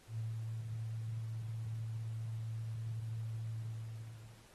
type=tone with ADSR envelope; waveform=sine; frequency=111.9 Hz; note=A2; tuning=30 cents sharp; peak=-36 dBFS; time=0.07-4.47 s; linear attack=110 ms; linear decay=190 ms; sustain=-2 dB; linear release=900 ms; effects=pink hiss -63 dBFS RMS until 4.54 s + AAC 32 kbps